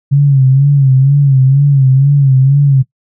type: tone with vibrato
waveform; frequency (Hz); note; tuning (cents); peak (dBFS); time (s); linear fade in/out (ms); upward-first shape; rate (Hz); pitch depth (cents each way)
sine; 137; C#3; -20; -4; 0.11-2.83; 20; sine; 2.1; 80
effects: noise-tail reverb RT60 0.1 s tail -19 dB re dry